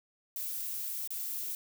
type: noise with dropouts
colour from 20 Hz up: violet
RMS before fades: -37 dBFS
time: 0.36-1.55 s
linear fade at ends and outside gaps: 1 ms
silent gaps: 1.075-1.105 s
effects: none